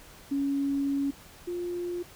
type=tone pair in turn; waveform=sine; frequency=278.8 / 351.3 Hz; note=C#4 / F4; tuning=+10 / +10 cents; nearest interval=major third; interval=400 cents; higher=second; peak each=-25 / -30 dBFS; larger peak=first; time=0.31-1.11 / 1.47-2.03 s; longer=first; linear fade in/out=10 ms; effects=pink hiss -51 dBFS RMS until 2.15 s